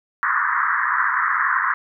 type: band-pass noise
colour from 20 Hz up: pink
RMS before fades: -20 dBFS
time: 0.23-1.74 s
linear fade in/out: 0 ms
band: 1000 to 1900 Hz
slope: 96 dB/octave
effects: none